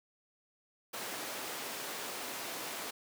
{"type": "high-pass noise", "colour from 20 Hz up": "pink", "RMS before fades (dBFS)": -41, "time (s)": [0.93, 2.91], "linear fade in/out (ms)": 10, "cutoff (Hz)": 360, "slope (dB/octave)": 12, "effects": []}